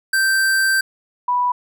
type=tone pair in turn; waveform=square / sine; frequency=1563 / 984.6 Hz; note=G6 / B5; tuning=-6 / -6 cents; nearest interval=minor sixth; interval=800 cents; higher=first; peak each=-15 dBFS; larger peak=neither; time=0.13-0.81 / 1.28-1.52 s; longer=first; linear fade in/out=5 ms; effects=none

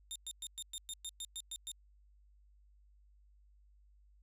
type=tone bursts; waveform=20% pulse; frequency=3646 Hz; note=A#7; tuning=39 cents flat; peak=-35 dBFS; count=11; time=0.11-1.716 s; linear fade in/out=0 ms; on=46 ms; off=110 ms; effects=added 50 Hz sine -62 dBFS peak until 4.22 s

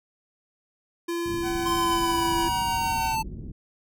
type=tone with pitch glide; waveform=square; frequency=341.5 to 337.4 Hz; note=F4 to E4; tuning=-39 to +40 cents; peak=-27 dBFS; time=1.08-2.49 s; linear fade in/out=10 ms; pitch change=-21 cents; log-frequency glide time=1.32-2.22 s
type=low-pass noise; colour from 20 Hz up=pink; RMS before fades=-36 dBFS; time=1.25-3.52 s; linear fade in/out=10 ms; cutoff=290 Hz; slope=24 dB/octave
type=tone with tremolo; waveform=sawtooth; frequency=757 Hz; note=F#5; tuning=39 cents sharp; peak=-27 dBFS; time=1.42-3.17 s; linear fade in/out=50 ms; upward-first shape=sine; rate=6.3 Hz; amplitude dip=30%
type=linear sweep; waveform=square; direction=down; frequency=1040 to 882 Hz; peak=-25 dBFS; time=1.65-3.23 s; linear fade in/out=20 ms
effects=none

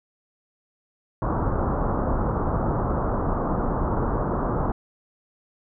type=low-pass noise; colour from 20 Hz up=pink; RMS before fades=-24 dBFS; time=1.22-4.72 s; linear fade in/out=2 ms; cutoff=1300 Hz; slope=48 dB/octave; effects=none

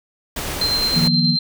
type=noise; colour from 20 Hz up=pink; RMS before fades=-26 dBFS; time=0.36-1.08 s; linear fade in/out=5 ms
type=tone with tremolo; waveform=sine; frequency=4137 Hz; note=C8; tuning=20 cents flat; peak=-16 dBFS; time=0.61-1.39 s; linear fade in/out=5 ms; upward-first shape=square; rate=9.4 Hz; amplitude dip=30%
type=chord; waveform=sine; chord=Eb suspended second; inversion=none; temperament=equal with one note detuned; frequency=155.56 / 174.61 / 238.1 Hz; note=Eb3 / F3 / Bb3; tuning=0 / 0 / +37 cents; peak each=-20 dBFS; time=0.93-1.38 s; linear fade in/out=50 ms
effects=none

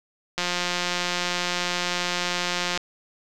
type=click train; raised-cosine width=0.2 ms; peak=-8 dBFS; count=425; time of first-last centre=0.38-2.775 s; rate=177 Hz; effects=none

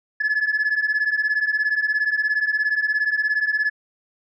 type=beating tone pair; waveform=sine; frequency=1704 / 1721 Hz; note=G#6 / A6; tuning=+44 / -39 cents; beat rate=17 Hz; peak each=-21 / -19 dBFS; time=0.2-3.7 s; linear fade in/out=10 ms; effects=tanh soft clip ceiling -15 dBFS

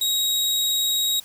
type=tone with vibrato; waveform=sawtooth; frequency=3799 Hz; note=A#7; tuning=32 cents sharp; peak=-17 dBFS; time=0.01-1.2 s; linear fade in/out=5 ms; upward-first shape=sine; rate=20 Hz; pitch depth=8 cents each way; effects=white hiss -47 dBFS RMS until 1.24 s

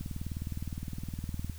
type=click train; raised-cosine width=5 ms; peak=-24 dBFS; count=30; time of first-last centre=0.01-1.497 s; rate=19.5 Hz; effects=added 79 Hz sine -42 dBFS peak until 1.58 s + white hiss -54 dBFS RMS until 1.58 s

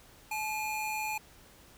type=tone pair together; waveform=square; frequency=859 / 2430 Hz; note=A5 / D#7; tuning=-42 / -42 cents; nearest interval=octave + tritone; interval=1800 cents; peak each=-35 / -37 dBFS; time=0.31-1.18 s; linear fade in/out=5 ms; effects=pink hiss -57 dBFS RMS until 1.77 s

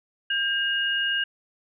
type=tone pair together; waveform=sine; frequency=1602.9 / 2856 Hz; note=G6 / F7; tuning=+38 / +38 cents; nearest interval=minor seventh; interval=1000 cents; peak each=-25 dBFS; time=0.3-1.24 s; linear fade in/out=5 ms; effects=none

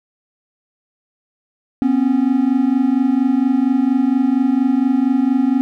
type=tone pair together; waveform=triangle; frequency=248.1 / 272.4 Hz; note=B3 / C#4; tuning=+8 / -30 cents; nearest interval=major second; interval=162 cents; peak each=-14 / -13 dBFS; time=1.82-5.61 s; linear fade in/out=0 ms; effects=none

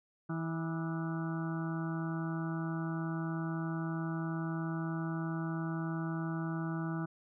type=harmonic tone with a mistuned harmonic; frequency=163.1 Hz; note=E3; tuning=18 cents flat; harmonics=1 / 2 / 4 / 5 / 6 / 7 / 8 / 9; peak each=-35 / -39 / -49 / -50 / -52 / -49 / -49 / -48 dBFS; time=0.29-7.06 s; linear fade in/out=10 ms; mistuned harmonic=7; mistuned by=+63 cents; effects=none

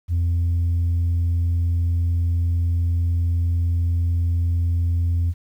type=tone; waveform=sine; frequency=85.5 Hz; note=F2; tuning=36 cents flat; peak=-15 dBFS; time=0.08-5.34 s; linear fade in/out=50 ms; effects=tanh soft clip ceiling -16 dBFS + 9-bit

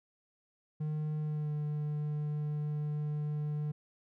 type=tone with pitch glide; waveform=triangle; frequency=152.7 to 149.47 Hz; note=D#3 to D3; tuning=-32 to +31 cents; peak=-30 dBFS; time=0.8-3.72 s; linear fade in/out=10 ms; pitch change=-37 cents; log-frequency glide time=1.2-1.56 s; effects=none

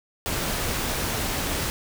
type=noise; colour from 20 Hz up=pink; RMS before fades=-27 dBFS; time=0.26-1.7 s; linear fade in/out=0 ms; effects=none

